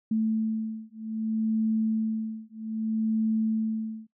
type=beating tone pair; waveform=sine; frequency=220 / 220.63 Hz; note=A3 / A3; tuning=0 / +5 cents; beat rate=0.63 Hz; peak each=-28 dBFS; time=0.11-4.07 s; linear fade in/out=5 ms; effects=noise-tail reverb RT60 0.1 s tail -19 dB re dry